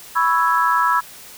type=chord; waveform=sine; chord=C# minor seventh; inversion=third; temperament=equal; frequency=987.8 / 1108.7 / 1318.5 / 1661.2 Hz; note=B5 / C#6 / E6 / G#6; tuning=0 / 0 / 0 / 0 cents; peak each=-18 / -23 / -18 / -22 dBFS; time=0.15-1.01 s; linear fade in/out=20 ms; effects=white hiss -40 dBFS RMS until 1.37 s